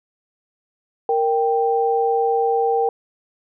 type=tone pair together; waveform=sine; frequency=464.4 / 785 Hz; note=A#4 / G5; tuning=-7 / +2 cents; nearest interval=major sixth; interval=909 cents; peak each=-18 / -19 dBFS; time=1.09-2.89 s; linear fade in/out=2 ms; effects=none